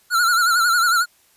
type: tone with vibrato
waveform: square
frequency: 1396.9 Hz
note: F6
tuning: in tune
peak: -15 dBFS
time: 0.1-1.06 s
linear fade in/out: 50 ms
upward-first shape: sine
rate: 11 Hz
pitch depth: 83 cents each way
effects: white hiss -57 dBFS RMS until 1.36 s + resampled to 32000 Hz